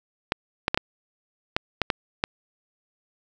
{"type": "clicks", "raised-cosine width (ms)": 0.3, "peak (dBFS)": -5, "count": 8, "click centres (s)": [0.321, 0.681, 0.745, 0.775, 1.565, 1.817, 1.902, 2.239], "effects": []}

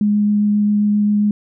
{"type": "tone with vibrato", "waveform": "sine", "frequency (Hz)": 207.7, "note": "G#3", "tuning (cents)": 0, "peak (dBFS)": -12, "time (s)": [0.01, 1.31], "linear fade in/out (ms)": 2, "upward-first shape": "triangle", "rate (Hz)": 7.5, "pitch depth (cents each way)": 9, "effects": []}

